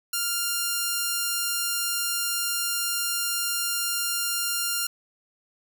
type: tone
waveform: 5% pulse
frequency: 1398 Hz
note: F6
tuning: 1 cent sharp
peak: -13 dBFS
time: 0.13-4.87 s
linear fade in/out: 5 ms
effects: none